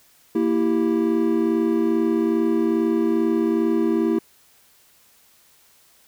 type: chord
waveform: triangle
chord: E diminished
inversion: second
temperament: equal with one note detuned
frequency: 231.2 / 329.6 / 392 Hz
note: Bb3 / E4 / G4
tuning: -14 / 0 / 0 cents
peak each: -21 / -18 / -22 dBFS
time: 0.35-4.19 s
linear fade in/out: 5 ms
effects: white hiss -56 dBFS RMS until 6.07 s